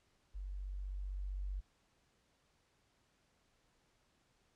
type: tone with level ramp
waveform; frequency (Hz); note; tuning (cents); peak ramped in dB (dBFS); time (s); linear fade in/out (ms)
sine; 47.73; G1; -45; -41 to -37; 0.34-1.61; 20
effects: pink hiss -75 dBFS RMS until 4.55 s + low-pass 8000 Hz 12 dB/octave